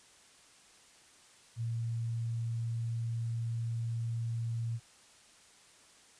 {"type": "tone", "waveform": "sine", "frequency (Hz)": 115.5, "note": "A#2", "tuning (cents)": -16, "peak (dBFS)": -32, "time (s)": [1.56, 4.8], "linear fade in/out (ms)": 50, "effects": ["white hiss -60 dBFS RMS until 6.19 s", "resampled to 22050 Hz"]}